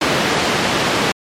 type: band-pass noise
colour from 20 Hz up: pink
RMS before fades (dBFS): -17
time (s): 0.01-1.12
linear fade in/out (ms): 5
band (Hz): 190 to 4300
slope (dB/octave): 12
effects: MP3 64 kbps